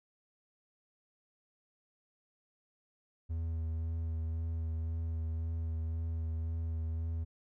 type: tone with vibrato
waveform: triangle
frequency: 81.3 Hz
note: E2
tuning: 23 cents flat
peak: -31 dBFS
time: 3.29-7.25 s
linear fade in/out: 20 ms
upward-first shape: sine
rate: 1.9 Hz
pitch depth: 16 cents each way
effects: none